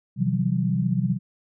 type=tone cluster; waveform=sine; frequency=128.5 / 158.4 / 175.2 / 191 Hz; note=C3 / D#3 / F3 / G3; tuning=-31 / +31 / +6 / -45 cents; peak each=-25 / -28 / -26 / -25 dBFS; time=0.16-1.19 s; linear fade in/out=50 ms; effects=none